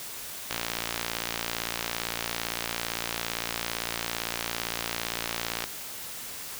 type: click train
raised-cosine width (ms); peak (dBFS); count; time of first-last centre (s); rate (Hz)
0.2; -11; 297; 0.51-5.64; 57.7
effects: white hiss -39 dBFS RMS until 6.59 s